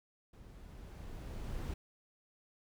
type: noise with level ramp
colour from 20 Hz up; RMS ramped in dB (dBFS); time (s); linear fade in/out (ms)
brown; -55 to -39; 0.33-1.74; 5
effects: none